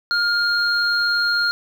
sine tone pair together, 1414 / 4237 Hz, F6 / C8, +21 / +21 cents, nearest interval octave + perfect fifth, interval 1900 cents, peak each -18 / -21 dBFS, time 0.11-1.51 s, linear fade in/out 0 ms, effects 7-bit

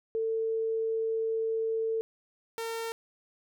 sine / sawtooth tone pair in turn, 447.5 / 455.6 Hz, A4 / A#4, +29 / -40 cents, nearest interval unison, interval 31 cents, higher second, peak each -27 / -29 dBFS, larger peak first, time 0.15-2.01 / 2.58-2.92 s, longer first, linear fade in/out 0 ms, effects none

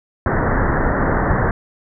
pink low-pass noise, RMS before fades -17 dBFS, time 0.26-1.51 s, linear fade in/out 2 ms, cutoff 1900 Hz, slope 96 dB/octave, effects none

